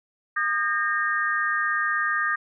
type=tone cluster; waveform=sine; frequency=1223 / 1604 / 1840 Hz; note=D#6 / G6 / A#6; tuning=-30 / +39 / -23 cents; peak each=-26 dBFS; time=0.36-2.36 s; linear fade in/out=10 ms; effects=none